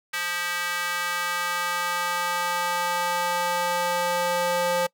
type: tone with high-pass filter sweep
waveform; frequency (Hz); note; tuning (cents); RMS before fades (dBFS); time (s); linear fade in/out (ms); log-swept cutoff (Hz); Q
square; 175.7; F3; +11; -26; 0.13-4.87; 10; 1700 to 570; 1.7
effects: noise-tail reverb RT60 0.1 s tail -23 dB re dry